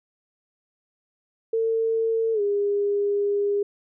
sine tone with pitch glide, 450.8 to 406.3 Hz, A4 to G#4, +42 to -38 cents, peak -20 dBFS, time 1.53-3.63 s, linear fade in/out 5 ms, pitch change -180 cents, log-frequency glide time 2.33-2.41 s, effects none

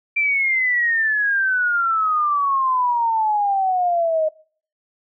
sine exponential sweep, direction down, 2364 to 618 Hz, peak -16 dBFS, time 0.16-4.29 s, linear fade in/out 10 ms, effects noise-tail reverb RT60 0.5 s tail -23 dB re dry

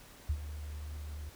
sine tone with ADSR envelope, 74.5 Hz, D2, 25 cents sharp, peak -26 dBFS, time 0.29-1.3 s, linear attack 8 ms, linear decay 67 ms, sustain -13 dB, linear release 14 ms, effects pink hiss -55 dBFS RMS until 1.35 s

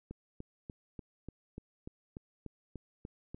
click train, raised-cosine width 3 ms, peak -30 dBFS, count 12, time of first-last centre 0.11-3.345 s, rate 3.4 Hz, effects none

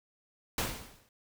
pink noise with exponential decay, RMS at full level -29 dBFS, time 0.58-1.09 s, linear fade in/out 2 ms, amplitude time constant 110 ms, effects none

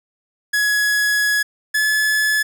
45% pulse tone pair in turn, 1682 / 1717.3 Hz, G#6 / A6, +22 / -43 cents, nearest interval unison, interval 35 cents, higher second, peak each -15 dBFS, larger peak neither, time 0.53-1.43 / 1.74-2.43 s, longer first, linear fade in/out 10 ms, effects none

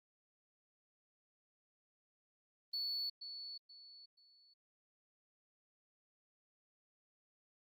sine tone with echo, 4435 Hz, C#8, in tune, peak -35 dBFS, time 2.73-3.1 s, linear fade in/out 10 ms, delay 480 ms, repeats 3, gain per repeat -10 dB, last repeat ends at 4.54 s, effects tanh soft clip ceiling -35 dBFS + Opus 32 kbps

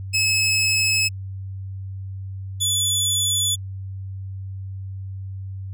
20% pulse tone pair in turn, 2586 / 3452 Hz, E7 / A7, -34 / -34 cents, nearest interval perfect fourth, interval 500 cents, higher second, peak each -13 dBFS, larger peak neither, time 0.13-1.09 / 2.6-3.56 s, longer neither, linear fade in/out 20 ms, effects added 96 Hz sine -29 dBFS peak until 5.73 s

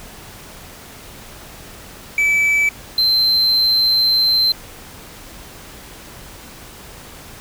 triangle tone pair in turn, 2305 / 4107 Hz, D7 / C8, -33 / -33 cents, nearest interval minor seventh, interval 1000 cents, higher second, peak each -11 / -11 dBFS, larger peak neither, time 2.18-2.69 / 2.98-4.52 s, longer second, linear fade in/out 2 ms, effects pink hiss -38 dBFS RMS until 7.4 s

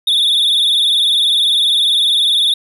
triangle tone with vibrato, 3565 Hz, A7, 22 cents sharp, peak -9 dBFS, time 0.07-2.54 s, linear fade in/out 5 ms, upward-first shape triangle, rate 20 Hz, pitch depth 110 cents each way, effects none

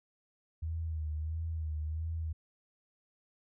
sine tone with vibrato, 79.2 Hz, D#2, 31 cents sharp, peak -33 dBFS, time 0.62-2.33 s, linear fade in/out 10 ms, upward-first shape sine, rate 1.5 Hz, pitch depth 59 cents each way, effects none

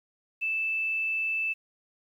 sine tone, 2637 Hz, E7, in tune, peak -26 dBFS, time 0.41-1.54 s, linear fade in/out 20 ms, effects 10-bit

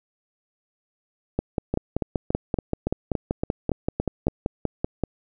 two click trains, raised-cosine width 2 ms, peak -10 / -9 dBFS, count 10 / 20, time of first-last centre 1.74-4.282 / 1.39-5.037 s, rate 3.54 / 5.21 Hz, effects none

